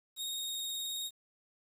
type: tone with vibrato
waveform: sawtooth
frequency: 3732 Hz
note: A#7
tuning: 1 cent sharp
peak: -33 dBFS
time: 0.16-1.11 s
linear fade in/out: 50 ms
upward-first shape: triangle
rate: 19 Hz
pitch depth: 30 cents each way
effects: 10-bit